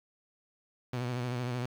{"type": "tone with vibrato", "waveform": "sawtooth", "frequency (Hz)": 123.47, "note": "B2", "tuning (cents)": 0, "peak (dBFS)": -28, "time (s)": [0.93, 1.66], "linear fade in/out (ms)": 5, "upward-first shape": "sine", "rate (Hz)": 13, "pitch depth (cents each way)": 53, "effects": ["low-pass 5000 Hz 12 dB/octave", "9-bit"]}